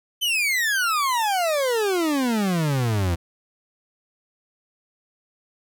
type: exponential sweep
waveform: 40% pulse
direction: down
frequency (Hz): 3100 to 81.9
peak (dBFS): -19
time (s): 0.21-3.16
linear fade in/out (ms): 20
effects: none